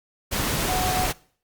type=tone in noise; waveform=sine; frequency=738 Hz; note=F#5; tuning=5 cents flat; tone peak=-24 dBFS; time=0.68-1.07 s; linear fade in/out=20 ms; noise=pink; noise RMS=-25 dBFS; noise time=0.31-1.13 s; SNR=-2 dB; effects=noise-tail reverb RT60 0.5 s tail -22 dB re dry + Opus 48 kbps